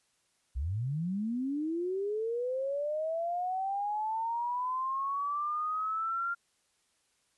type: linear sweep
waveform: sine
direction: up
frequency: 57.2 to 1396.9 Hz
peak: -30 dBFS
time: 0.55-6.35 s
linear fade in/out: 20 ms
effects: white hiss -73 dBFS RMS until 7.37 s + resampled to 24000 Hz